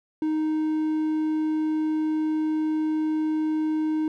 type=tone; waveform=triangle; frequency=311.1 Hz; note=D#4; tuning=in tune; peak=-20 dBFS; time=0.22-4.08 s; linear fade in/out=2 ms; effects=none